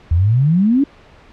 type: exponential sweep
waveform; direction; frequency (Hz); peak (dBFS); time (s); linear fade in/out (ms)
sine; up; 77.78 to 293.7; -10; 0.11-0.84; 5
effects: pink hiss -45 dBFS RMS until 1.32 s + low-pass 3000 Hz 12 dB/octave